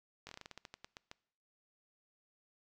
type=slowing click train; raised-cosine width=0.2 ms; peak=-30 dBFS; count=14; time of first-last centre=0.27-1.114 s; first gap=20 ms; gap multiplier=1.18; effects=noise-tail reverb RT60 0.7 s tail -23 dB re dry